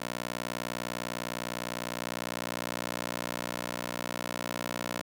15% pulse tone with high-pass filter, 59.9 Hz, A#1, 48 cents sharp, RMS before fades -36 dBFS, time 0-5.02 s, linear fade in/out 10 ms, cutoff 330 Hz, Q 0.5, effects none

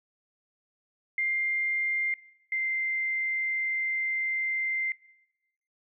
sine tone pair in turn, 2100 / 2087 Hz, C7 / C7, +6 / -5 cents, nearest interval unison, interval 11 cents, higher first, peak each -25 / -26 dBFS, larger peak first, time 1.18-2.14 / 2.52-4.92 s, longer second, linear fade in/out 2 ms, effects noise-tail reverb RT60 1.0 s tail -21 dB re dry

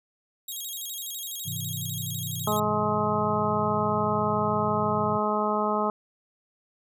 5% pulse tone with vibrato, 3520 Hz, A7, in tune, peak -26 dBFS, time 0.48-2.6 s, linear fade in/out 5 ms, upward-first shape square, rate 12 Hz, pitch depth 130 cents each way
sine chord, Ab augmented, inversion none, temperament equal, 103.83 / 130.81 / 164.81 Hz, Ab2 / C3 / E3, 0 / 0 / 0 cents, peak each -36 dBFS, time 1.45-5.19 s, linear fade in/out 20 ms
harmonic tone, 211.2 Hz, G#3, 29 cents sharp, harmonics 1 / 2 / 3 / 4 / 5 / 6, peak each -30 / -30 / -30 / -30 / -30 / -30 dBFS, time 2.47-5.9 s, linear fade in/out 2 ms
effects none

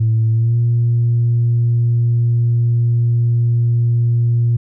sine tone with pitch glide, 112.1 to 118.15 Hz, A2 to A#2, +33 to +24 cents, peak -10 dBFS, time 0-4.57 s, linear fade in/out 10 ms, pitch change +91 cents, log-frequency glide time 0.31-0.57 s, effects tanh soft clip ceiling -8 dBFS

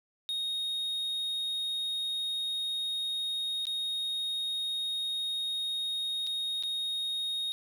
triangle tone with dropouts, 3729 Hz, A#7, in tune, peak -29 dBFS, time 0.29-7.52 s, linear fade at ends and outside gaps 0 ms, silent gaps 3.654-3.669 / 6.267-6.271 / 6.626-6.635 s, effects 10-bit

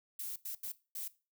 violet noise bursts at uneven times, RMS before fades -41 dBFS, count 4, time 0.19-0.36 / 0.45-0.55 / 0.63-0.72 / 0.95-1.08 s, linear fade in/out 5 ms, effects noise-tail reverb RT60 0.3 s tail -18 dB re dry

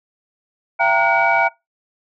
sine tone cluster, 676 / 779 / 929 / 1447 / 2275 Hz, E5 / G5 / A#5 / F#6 / C#7, +43 / -11 / -6 / -39 / +44 cents, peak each -19 dBFS, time 0.79-1.49 s, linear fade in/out 20 ms, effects noise-tail reverb RT60 0.2 s tail -21 dB re dry + tanh soft clip ceiling -4 dBFS

